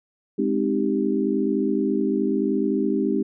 sine chord, Ab major seventh, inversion none, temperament equal, 207.7 / 261.6 / 311.1 / 392 Hz, Ab3 / C4 / Eb4 / G4, 0 / 0 / 0 / 0 cents, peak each -25 dBFS, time 0.38-3.23 s, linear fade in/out 10 ms, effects none

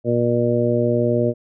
harmonic tone, 119.6 Hz, A#2, 45 cents sharp, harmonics 1 / 2 / 3 / 4 / 5, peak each -22 / -22 / -22 / -22 / -22 dBFS, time 0.04-1.34 s, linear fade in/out 50 ms, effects none

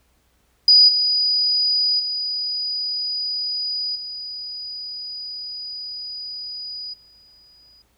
sine tone with level steps, 4931 Hz, D#8, 16 cents flat, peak -8 / -16 / -22 / -29 / -49 dBFS, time 0.68-7.82 s, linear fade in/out 2 ms, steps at 0.88 / 1.99 / 3.95 / 6.93 s, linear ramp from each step 10 ms, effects added 60 Hz sine -64 dBFS peak until 7.97 s + pink hiss -64 dBFS RMS until 7.97 s

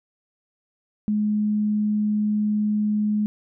sine tone, 210.6 Hz, G#3, 24 cents sharp, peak -19 dBFS, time 1.08-3.26 s, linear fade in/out 0 ms, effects none

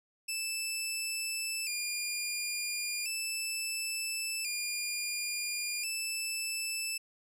15% pulse tone with vibrato, 2523 Hz, D#7, 23 cents sharp, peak -26 dBFS, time 0.28-6.98 s, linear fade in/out 10 ms, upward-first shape square, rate 0.36 Hz, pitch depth 77 cents each way, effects none

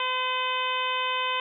harmonic tone, 510 Hz, C5, 44 cents flat, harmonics 1 / 2 / 3 / 4 / 5 / 6 / 7, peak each -36 / -28 / -36 / -36 / -32 / -32 / -37 dBFS, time 0-1.4 s, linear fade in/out 2 ms, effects none

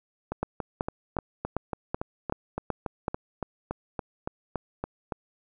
two click trains, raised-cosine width 1 ms, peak -16 / -13 dBFS, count 18 / 8, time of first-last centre 0.32-5.122 / 0.43-3.082 s, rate 3.54 / 2.64 Hz, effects none

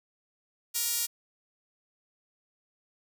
sawtooth tone with high-pass filter, 470.9 Hz, A#4, 18 cents sharp, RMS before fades -30 dBFS, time 0.74-1.07 s, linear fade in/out 20 ms, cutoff 6600 Hz, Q 0.69, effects none

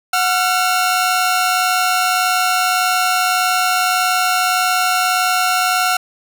sawtooth tone pair together, 733 / 1364.3 Hz, F#5 / F6, -16 / -41 cents, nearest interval major seventh, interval 1075 cents, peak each -13 dBFS, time 0.13-5.97 s, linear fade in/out 5 ms, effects none

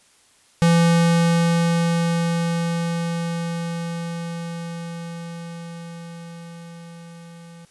square tone with level ramp, 168.7 Hz, E3, 40 cents sharp, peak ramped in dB -13 to -41 dBFS, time 0.62-7.65 s, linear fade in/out 0 ms, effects white hiss -56 dBFS RMS until 7.7 s + resampled to 24000 Hz

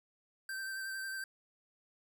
square tone with vibrato, 1560 Hz, G6, 9 cents flat, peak -39 dBFS, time 0.49-1.24 s, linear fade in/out 2 ms, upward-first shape sine, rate 11 Hz, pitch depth 20 cents each way, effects none

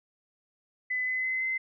sine tone with pitch steps, 2010 / 2026 / 2043 / 2059 Hz, B6 / B6 / C7 / C7, +30 / +44 / -42 / -28 cents, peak -27 dBFS, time 0.9-1.58 s, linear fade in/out 10 ms, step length 170 ms, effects none

